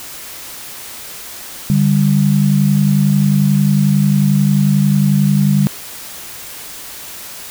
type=tone pair together; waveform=sine; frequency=147.03 / 198.2 Hz; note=D3 / G3; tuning=+2 / +19 cents; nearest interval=perfect fourth; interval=517 cents; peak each=-12 dBFS; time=1.7-5.67 s; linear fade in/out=0 ms; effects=white hiss -31 dBFS RMS until 7.5 s